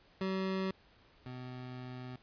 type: tone pair in turn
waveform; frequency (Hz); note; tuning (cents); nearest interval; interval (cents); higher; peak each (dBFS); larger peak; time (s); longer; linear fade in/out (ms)
25% pulse; 190.1 / 126.34; F#3 / B2; +47 / +40; perfect fifth; 707; first; -29 / -39; first; 0.21-0.71 / 1.26-2.16; second; 2
effects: pink hiss -64 dBFS RMS until 2.22 s + resampled to 11025 Hz